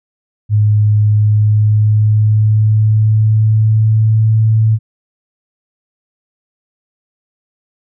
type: tone with pitch glide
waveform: sine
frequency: 105.5 to 110.23 Hz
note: G#2 to A2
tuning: +28 to +4 cents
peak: -7 dBFS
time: 0.49-4.79 s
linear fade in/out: 50 ms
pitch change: +76 cents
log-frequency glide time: 1.03-4.43 s
effects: none